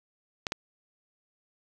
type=clicks; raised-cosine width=0.2 ms; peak=-12 dBFS; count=2; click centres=0.468 / 0.521 s; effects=none